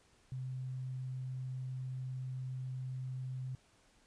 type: tone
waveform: sine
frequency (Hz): 129.1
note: C3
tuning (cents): -23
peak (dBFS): -38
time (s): 0.32-3.55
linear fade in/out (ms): 0
effects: pink hiss -68 dBFS RMS until 4.06 s + resampled to 22050 Hz